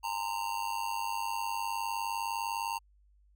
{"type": "tone with amplitude modulation", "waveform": "square", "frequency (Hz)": 919, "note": "A#5", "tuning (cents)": -25, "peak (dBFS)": -29, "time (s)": [0.03, 2.79], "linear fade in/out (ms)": 20, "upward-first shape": "sine", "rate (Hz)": 99.8, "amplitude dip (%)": 90, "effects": ["added 50 Hz sine -61 dBFS peak until 3.35 s"]}